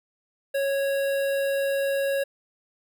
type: tone with notch filter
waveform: square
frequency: 552 Hz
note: C#5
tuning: 7 cents flat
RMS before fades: -25 dBFS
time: 0.54-2.24 s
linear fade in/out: 10 ms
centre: 6100 Hz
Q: 0.93
effects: none